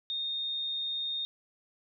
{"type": "tone", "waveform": "sine", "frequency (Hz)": 3679, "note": "A#7", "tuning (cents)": -24, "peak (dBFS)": -31, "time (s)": [0.1, 1.25], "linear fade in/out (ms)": 0, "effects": []}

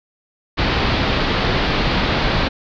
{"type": "low-pass noise", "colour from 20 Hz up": "pink", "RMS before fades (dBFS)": -18, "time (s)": [0.57, 2.49], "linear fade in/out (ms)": 20, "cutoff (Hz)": 4600, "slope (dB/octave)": 48, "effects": []}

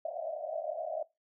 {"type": "band-pass noise", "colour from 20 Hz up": "pink", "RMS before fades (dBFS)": -37, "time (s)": [0.05, 1.03], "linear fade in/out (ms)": 5, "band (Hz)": [600, 690], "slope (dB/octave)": 96, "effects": ["noise-tail reverb RT60 0.2 s tail -20 dB re dry"]}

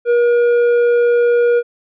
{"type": "tone with tanh clipping", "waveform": "sine", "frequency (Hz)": 477.8, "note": "A#4", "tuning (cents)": 43, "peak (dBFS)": -11, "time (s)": [0.05, 1.63], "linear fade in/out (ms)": 50, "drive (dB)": 7, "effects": []}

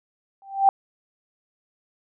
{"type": "tone with exponential growth", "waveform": "sine", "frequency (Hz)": 784, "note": "G5", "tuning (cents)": 0, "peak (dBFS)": -9, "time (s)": [0.42, 0.69], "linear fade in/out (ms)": 1, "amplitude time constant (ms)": 58, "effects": []}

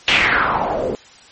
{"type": "noise with low-pass filter sweep", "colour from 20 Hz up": "white", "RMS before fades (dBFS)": -17, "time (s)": [0.08, 0.95], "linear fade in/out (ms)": 0, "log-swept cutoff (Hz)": [3000, 410], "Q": 4, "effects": ["white hiss -44 dBFS RMS until 1.31 s", "MP3 32 kbps"]}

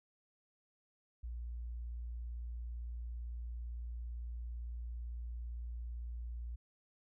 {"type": "tone", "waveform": "sine", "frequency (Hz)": 58.9, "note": "A#1", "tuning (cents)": 19, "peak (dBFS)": -40, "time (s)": [1.23, 6.56], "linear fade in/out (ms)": 10, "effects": []}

